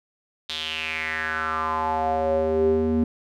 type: tone with band-pass filter sweep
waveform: square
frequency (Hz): 79.3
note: D#2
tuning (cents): +33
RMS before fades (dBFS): -24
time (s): 0.49-3.04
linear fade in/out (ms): 5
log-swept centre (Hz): 3700 to 270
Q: 5.3
effects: none